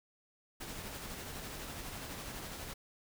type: noise with tremolo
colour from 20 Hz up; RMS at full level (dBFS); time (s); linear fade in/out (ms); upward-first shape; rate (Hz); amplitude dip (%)
pink; -43; 0.6-2.74; 10; sine; 12; 30
effects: none